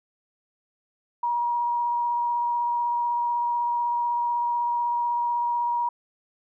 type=tone with vibrato; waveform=sine; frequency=954 Hz; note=A#5; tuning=40 cents sharp; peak=-22 dBFS; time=1.23-5.89 s; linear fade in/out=5 ms; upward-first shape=sine; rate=16 Hz; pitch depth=10 cents each way; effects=none